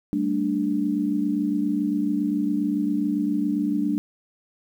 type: chord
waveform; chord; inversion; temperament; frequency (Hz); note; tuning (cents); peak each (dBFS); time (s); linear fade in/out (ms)
sine; G suspended second; none; equal with one note detuned; 196 / 223.3 / 293.7; G3 / A3 / D4; 0 / +26 / 0; -27 / -27 / -23; 0.13-3.98; 0
effects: 9-bit